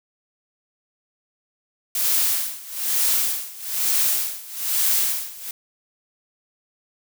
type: noise with tremolo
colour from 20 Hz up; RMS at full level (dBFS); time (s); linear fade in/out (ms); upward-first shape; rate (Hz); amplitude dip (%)
blue; -19; 1.95-5.51; 2; sine; 1.1; 90
effects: none